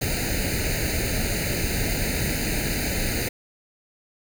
pink noise with comb filter, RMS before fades -25 dBFS, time 0.01-3.29 s, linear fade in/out 10 ms, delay 0.45 ms, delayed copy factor +1, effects none

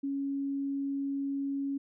sine tone, 277.2 Hz, C#4, in tune, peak -30 dBFS, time 0.03-1.78 s, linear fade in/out 10 ms, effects none

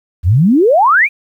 sine exponential sweep, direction up, 75.5 to 2528 Hz, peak -6 dBFS, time 0.23-1.09 s, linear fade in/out 50 ms, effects 8-bit

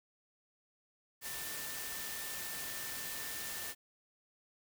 sine tone in noise, 1786 Hz, A6, 25 cents sharp, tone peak -49 dBFS, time 1.21-3.75 s, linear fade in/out 50 ms, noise white, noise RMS -42 dBFS, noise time 1.21-3.75 s, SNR -10 dB, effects none

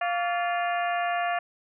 harmonic tone with a mistuned harmonic, 349.2 Hz, F4, in tune, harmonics 2 / 3 / 4 / 5 / 6 / 7 / 8, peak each -26 / -34 / -36 / -33 / -40 / -39 / -40 dBFS, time 0.01-1.39 s, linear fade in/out 5 ms, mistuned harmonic 3, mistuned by +150 cents, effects none

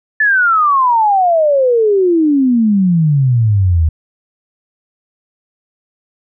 sine exponential sweep, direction down, 1760 to 76.5 Hz, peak -8 dBFS, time 0.2-3.89 s, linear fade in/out 5 ms, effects none

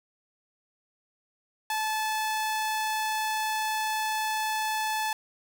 sawtooth tone, 868 Hz, A5, 24 cents flat, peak -23 dBFS, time 1.7-5.13 s, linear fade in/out 2 ms, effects none

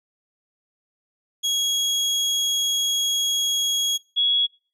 30% pulse / sine tone pair in turn, 3313 / 3344 Hz, G#7 / G#7, -5 / +11 cents, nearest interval unison, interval 16 cents, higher second, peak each -17 dBFS, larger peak neither, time 1.43-3.98 / 4.16-4.47 s, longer first, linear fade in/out 20 ms, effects noise-tail reverb RT60 0.4 s tail -26 dB re dry + resampled to 32000 Hz

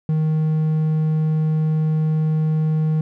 triangle tone, 156.3 Hz, D#3, 8 cents sharp, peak -14 dBFS, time 0.09-3.01 s, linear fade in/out 2 ms, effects none

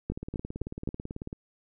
two click trains, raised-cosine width 3 ms, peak -23 / -17 dBFS, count 23 / 4, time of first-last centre 0.12-1.329 / 0.1-0.875 s, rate 18.2 / 3.87 Hz, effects none

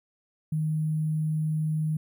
sine tone with sample-and-hold, 155.56 Hz, D#3, in tune, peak -24 dBFS, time 0.52-1.97 s, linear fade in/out 5 ms, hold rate 11025 Hz, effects none

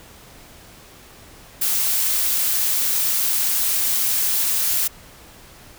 blue noise, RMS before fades -20 dBFS, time 1.61-4.88 s, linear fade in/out 10 ms, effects pink hiss -45 dBFS RMS until 5.78 s

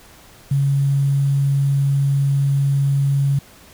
sine tone with quantisation, 139.1 Hz, C#3, 6 cents sharp, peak -14 dBFS, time 0.51-3.39 s, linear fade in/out 5 ms, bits 7, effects pink hiss -46 dBFS RMS until 3.73 s

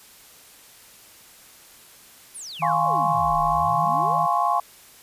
sine exponential two-way sweep, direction down then up, 11000 to 32.95 to 933 Hz, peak -34 dBFS, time 2.34-4.29 s, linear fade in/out 20 ms, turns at 3.39 s
sine tone with vibrato, 159.1 Hz, D#3, 39 cents sharp, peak -31 dBFS, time 2.59-4.27 s, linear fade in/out 20 ms, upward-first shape sine, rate 2 Hz, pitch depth 14 cents each way
sine chord, Db major seventh, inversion first, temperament equal, 698.5 / 830.6 / 1046.5 / 1108.7 Hz, F5 / Ab5 / C6 / Db6, 0 / 0 / 0 / 0 cents, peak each -24 dBFS, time 2.62-4.6 s, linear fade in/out 5 ms
effects white hiss -49 dBFS RMS until 5.02 s + resampled to 32000 Hz

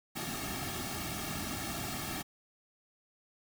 pink noise with comb filter, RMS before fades -38 dBFS, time 0.15-2.23 s, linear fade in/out 20 ms, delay 2 ms, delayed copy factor -0.9, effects none

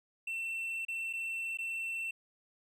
triangle tone with dropouts, 2692 Hz, E7, 36 cents sharp, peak -33 dBFS, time 0.27-2.11 s, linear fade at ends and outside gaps 5 ms, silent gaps 0.851-0.883 / 1.129-1.134 / 1.573-1.586 s, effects none

